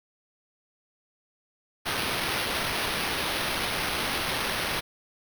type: noise with sample-and-hold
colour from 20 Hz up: white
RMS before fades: -29 dBFS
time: 1.85-4.81 s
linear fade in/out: 20 ms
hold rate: 7350 Hz
effects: none